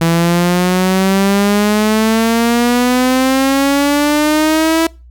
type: exponential sweep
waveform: sawtooth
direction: up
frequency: 164.81 to 329.6 Hz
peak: -6 dBFS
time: 0.01-4.87 s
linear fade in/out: 5 ms
effects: noise-tail reverb RT60 0.3 s tail -24 dB re dry + added 60 Hz sine -36 dBFS peak until 5.1 s